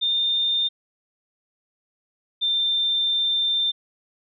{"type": "tone pair in turn", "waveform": "sine", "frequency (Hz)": [3616, 3583], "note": ["A7", "A7"], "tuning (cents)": [47, 31], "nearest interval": "unison", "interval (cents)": 16, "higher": "first", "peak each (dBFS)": -19, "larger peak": "neither", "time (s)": [[0.01, 0.69], [2.41, 3.72]], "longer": "second", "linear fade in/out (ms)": 20, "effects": []}